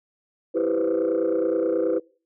sine chord, C major seventh, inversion first, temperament equal, 329.6 / 392 / 493.9 / 523.3 Hz, E4 / G4 / B4 / C5, 0 / 0 / 0 / 0 cents, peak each -24 / -26 / -22 / -27 dBFS, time 0.54-2 s, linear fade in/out 20 ms, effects noise-tail reverb RT60 0.4 s tail -25 dB re dry + tanh soft clip ceiling -15 dBFS

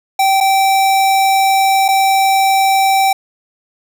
square tone with dropouts, 776 Hz, G5, 18 cents flat, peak -10 dBFS, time 0.19-3.13 s, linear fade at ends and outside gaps 5 ms, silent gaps 0.404-0.408 / 1.882-1.886 s, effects none

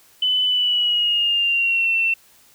sine tone with pitch glide, 3008 to 2695 Hz, F#7 to E7, +28 to +38 cents, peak -16 dBFS, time 0.22-2.14 s, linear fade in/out 5 ms, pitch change -190 cents, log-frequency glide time 0.45-1.93 s, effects white hiss -53 dBFS RMS until 2.54 s

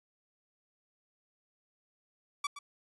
sawtooth tone with echo, 1150 Hz, D6, 37 cents flat, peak -27 dBFS, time 2.44-2.47 s, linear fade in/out 5 ms, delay 120 ms, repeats 1, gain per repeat -12 dB, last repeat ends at 2.59 s, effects resampled to 22050 Hz

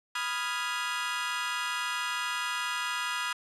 25% pulse chord, F half-diminished seventh, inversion second, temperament equal, 987.8 / 1244.5 / 1396.9 / 1661.2 Hz, Cb6 / Eb6 / F6 / Ab6, 0 / 0 / 0 / 0 cents, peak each -32 dBFS, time 0.15-3.33 s, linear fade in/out 5 ms, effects low-pass 9000 Hz 12 dB/octave

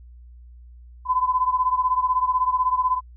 sine beating tone pair, 1008 / 1024 Hz, B5 / C6, +35 / -38 cents, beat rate 16 Hz, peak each -20 / -23 dBFS, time 1.05-3.01 s, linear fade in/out 50 ms, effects added 60 Hz sine -42 dBFS peak until 3.16 s

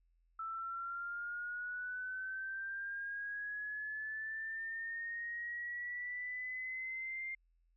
sine linear sweep, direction up, 1318.5 to 2110 Hz, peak -39 dBFS, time 0.39-7.35 s, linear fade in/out 5 ms, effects added 42 Hz sine -70 dBFS peak until 7.76 s

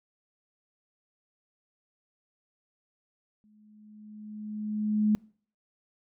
sine tone with exponential growth, 212.2 Hz, G#3, 38 cents sharp, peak -19 dBFS, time 3.44-5.15 s, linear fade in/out 0 ms, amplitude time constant 370 ms, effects noise-tail reverb RT60 0.5 s tail -26 dB re dry

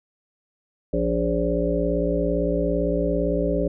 harmonic tone with a mistuned harmonic, 57.7 Hz, A#1, 17 cents flat, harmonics 1 / 3 / 5 / 7 / 9 / 10, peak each -27 / -27 / -27 / -27 / -27 / -27 dBFS, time 0.93-3.68 s, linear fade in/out 5 ms, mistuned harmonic 7, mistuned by +19 cents, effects none

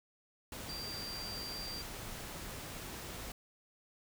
sine tone in noise, 4719 Hz, D8, 7 cents sharp, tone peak -42 dBFS, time 0.69-1.82 s, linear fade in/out 2 ms, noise pink, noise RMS -45 dBFS, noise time 0.52-3.32 s, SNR 0 dB, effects none

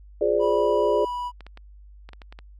sine chord, D half-diminished seventh, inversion first, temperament equal with one note detuned, 351.9 / 415.3 / 523.3 / 587.3 Hz, F4 / Ab4 / C5 / D5, +13 / 0 / 0 / 0 cents, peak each -27 / -22 / -27 / -23 dBFS, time 0.21-1.05 s, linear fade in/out 5 ms
triangle tone, 980 Hz, B5, 14 cents flat, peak -25 dBFS, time 0.39-1.32 s, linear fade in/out 50 ms
clicks, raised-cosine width 0.3 ms, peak -27 dBFS, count 8, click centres 1.407 / 1.466 / 1.574 / 2.09 / 2.133 / 2.218 / 2.325 / 2.389 s
effects added 50 Hz sine -44 dBFS peak until 2.59 s

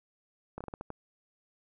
slowing click train, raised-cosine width 1 ms, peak -25 dBFS, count 7, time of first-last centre 0.58-0.904 s, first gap 26 ms, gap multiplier 1.29, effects none

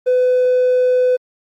triangle tone, 503 Hz, B4, 32 cents sharp, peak -8 dBFS, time 0.06-1.17 s, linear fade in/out 20 ms, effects tanh soft clip ceiling -7 dBFS + Opus 24 kbps

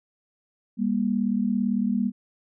sine tone pair together, 200.6 / 238.5 Hz, G3 / A#3, +40 / +40 cents, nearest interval minor third, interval 300 cents, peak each -24 dBFS, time 0.77-2.12 s, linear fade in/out 50 ms, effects none

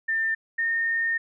sine tone pair in turn, 1796 / 1830.6 Hz, A6 / A#6, +35 / -32 cents, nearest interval unison, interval 33 cents, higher second, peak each -22 dBFS, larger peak neither, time 0.08-0.35 / 0.58-1.18 s, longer second, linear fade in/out 10 ms, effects none

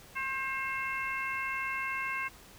harmonic tone with a mistuned harmonic, 535 Hz, C5, 38 cents sharp, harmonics 2 / 3 / 4 / 5, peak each -37 / -38 / -36 / -39 dBFS, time 0.15-2.29 s, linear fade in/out 20 ms, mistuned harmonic 3, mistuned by -18 cents, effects pink hiss -54 dBFS RMS until 2.58 s

